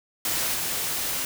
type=noise with level steps; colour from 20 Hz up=white; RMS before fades=-26 / -28 dBFS; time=0.25-1.25 s; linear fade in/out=2 ms; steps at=0.54 s; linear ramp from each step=10 ms; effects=none